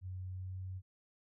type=tone with pitch glide; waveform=sine; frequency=92.5 to 93.41 Hz; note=F#2 to F#2; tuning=0 to +17 cents; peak=-40 dBFS; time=0.01-0.82 s; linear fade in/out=50 ms; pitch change=+17 cents; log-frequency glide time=0.3-0.58 s; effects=none